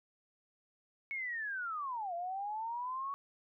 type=linear two-way sweep; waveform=sine; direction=down then up; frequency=2217 to 676 to 1125 Hz; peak=-36 dBFS; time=1.11-3.14 s; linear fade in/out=0 ms; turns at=2.14 s; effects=none